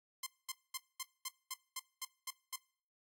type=tone bursts; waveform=5% pulse; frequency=1046.5 Hz; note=C6; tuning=in tune; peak=-27 dBFS; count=10; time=0.23-2.56 s; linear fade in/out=5 ms; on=35 ms; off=220 ms; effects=noise-tail reverb RT60 0.5 s tail -23 dB re dry + AAC 64 kbps